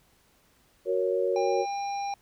sine chord, F# major, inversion none, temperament equal, 370 / 466.2 / 554.4 Hz, F#4 / A#4 / C#5, 0 / 0 / 0 cents, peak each -28 dBFS, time 0.85-1.66 s, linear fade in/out 50 ms
harmonic tone, 801 Hz, G5, 37 cents sharp, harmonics 1 / 3 / 5 / 7, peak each -29 / -43 / -49 / -45 dBFS, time 1.36-2.14 s, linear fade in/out 2 ms
effects pink hiss -64 dBFS RMS until 2.21 s

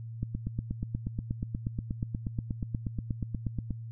click train, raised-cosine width 5 ms, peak -19 dBFS, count 30, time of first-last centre 0.23-3.707 s, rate 8.34 Hz, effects added 114 Hz sine -38 dBFS peak until 3.91 s

